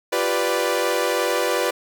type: chord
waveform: sawtooth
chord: G dominant seventh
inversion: third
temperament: equal with one note detuned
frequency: 349.2 / 392 / 493.9 / 585 Hz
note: F4 / G4 / B4 / D5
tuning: 0 / 0 / 0 / -7 cents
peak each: -23 / -23 / -19 / -21 dBFS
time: 0.12-1.71 s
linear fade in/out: 10 ms
effects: none